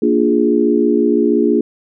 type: chord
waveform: sine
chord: Bb dominant seventh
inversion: none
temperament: equal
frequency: 233.1 / 293.7 / 349.2 / 415.3 Hz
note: Bb3 / D4 / F4 / Ab4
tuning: 0 / 0 / 0 / 0 cents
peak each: -16 dBFS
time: 0.02-1.61 s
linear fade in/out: 5 ms
effects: none